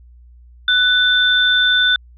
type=tone pair together; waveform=sine; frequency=1490 / 3544 Hz; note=F#6 / A7; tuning=+12 / +12 cents; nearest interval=octave + minor third; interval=1500 cents; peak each=-14 dBFS; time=0.68-1.96 s; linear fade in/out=2 ms; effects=added 60 Hz sine -41 dBFS peak until 2.17 s